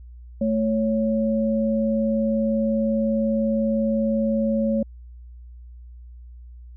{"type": "tone pair together", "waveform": "sine", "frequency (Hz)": [220, 554.4], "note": ["A3", "C#5"], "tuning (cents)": [0, 0], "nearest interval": "octave + major third", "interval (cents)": 1600, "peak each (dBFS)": [-20, -24], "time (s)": [0.41, 4.83], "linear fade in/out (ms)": 5, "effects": ["added 60 Hz sine -39 dBFS peak until 6.76 s"]}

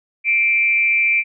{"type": "tone with frequency modulation", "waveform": "sine", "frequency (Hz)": 2349, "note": "D7", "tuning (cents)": 0, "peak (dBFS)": -13, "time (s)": [0.24, 1.24], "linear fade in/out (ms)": 50, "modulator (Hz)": 212, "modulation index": 0.43, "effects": []}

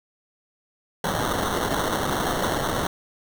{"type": "noise with sample-and-hold", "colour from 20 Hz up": "white", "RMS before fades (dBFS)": -25, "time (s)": [1.04, 2.87], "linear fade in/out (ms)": 2, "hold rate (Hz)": 2450, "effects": []}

